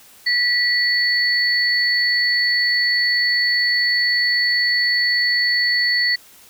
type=tone pair together; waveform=sine; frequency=1951 / 4445 Hz; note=B6 / C#8; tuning=-22 / +4 cents; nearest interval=octave + major second; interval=1426 cents; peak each=-17 / -19 dBFS; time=0.26-6.16 s; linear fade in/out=10 ms; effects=white hiss -47 dBFS RMS until 6.49 s